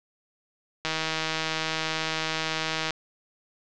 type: click train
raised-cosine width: 0.2 ms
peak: -10 dBFS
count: 328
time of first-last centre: 0.85-2.907 s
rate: 159 Hz
effects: low-pass 6000 Hz 12 dB/octave

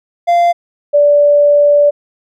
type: tone pair in turn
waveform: triangle / sine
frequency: 692 / 581.9 Hz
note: F5 / D5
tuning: -16 / -16 cents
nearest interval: minor third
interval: 300 cents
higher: first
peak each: -5 dBFS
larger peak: neither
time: 0.27-0.53 / 0.93-1.91 s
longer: second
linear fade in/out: 20 ms
effects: none

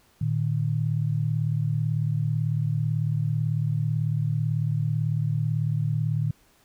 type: tone pair together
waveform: sine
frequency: 113.72 / 151.8 Hz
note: A#2 / D#3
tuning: -42 / -42 cents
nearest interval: perfect fourth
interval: 500 cents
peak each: -25 dBFS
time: 0.21-6.31 s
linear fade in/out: 5 ms
effects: pink hiss -61 dBFS RMS until 6.64 s

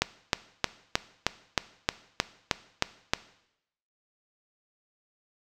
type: click train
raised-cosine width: 0.2 ms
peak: -4 dBFS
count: 11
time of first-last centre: 0.02-3.135 s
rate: 3.21 Hz
effects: noise-tail reverb RT60 0.8 s tail -17 dB re dry

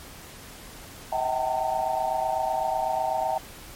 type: tone cluster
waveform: sine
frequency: 640 / 753 / 781 / 905 Hz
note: D#5 / F#5 / G5 / A5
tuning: +49 / +30 / -7 / +48 cents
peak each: -29 dBFS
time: 1.12-3.38 s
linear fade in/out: 5 ms
effects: pink hiss -44 dBFS RMS until 3.75 s + MP3 64 kbps

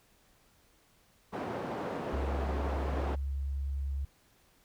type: band-pass noise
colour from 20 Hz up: white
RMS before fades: -37 dBFS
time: 1.32-3.16 s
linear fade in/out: 20 ms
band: 130 to 690 Hz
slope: 12 dB/octave
type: tone with vibrato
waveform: sine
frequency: 69 Hz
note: C#2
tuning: 7 cents flat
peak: -31 dBFS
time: 2.13-4.05 s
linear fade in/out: 5 ms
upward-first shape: triangle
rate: 9.8 Hz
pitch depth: 11 cents each way
effects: pink hiss -66 dBFS RMS until 4.64 s

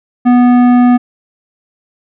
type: tone with tanh clipping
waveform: sine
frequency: 245.7 Hz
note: B3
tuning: 9 cents flat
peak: -6 dBFS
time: 0.25-0.98 s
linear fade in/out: 20 ms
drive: 13 dB
effects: none

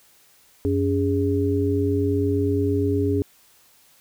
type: tone cluster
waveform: sine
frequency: 93.9 / 281.9 / 410.4 Hz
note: F#2 / C#4 / G#4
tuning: +26 / +29 / -21 cents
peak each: -23 dBFS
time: 0.65-3.22 s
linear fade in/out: 0 ms
effects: white hiss -56 dBFS RMS until 4 s

